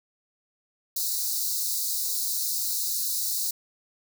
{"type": "high-pass noise", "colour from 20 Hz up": "white", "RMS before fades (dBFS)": -28, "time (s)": [0.96, 3.51], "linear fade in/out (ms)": 5, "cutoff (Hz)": 3900, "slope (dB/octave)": 96, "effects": []}